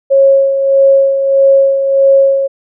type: tone with tremolo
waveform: sine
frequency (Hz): 546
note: C#5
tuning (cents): -26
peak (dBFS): -3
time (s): 0.1-2.48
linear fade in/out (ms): 20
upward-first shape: sine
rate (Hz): 1.6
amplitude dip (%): 55
effects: none